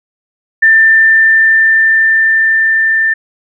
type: tone with level ramp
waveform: sine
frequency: 1786 Hz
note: A6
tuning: 25 cents sharp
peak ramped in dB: -3 to -8 dBFS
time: 0.62-3.14 s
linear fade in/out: 10 ms
effects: none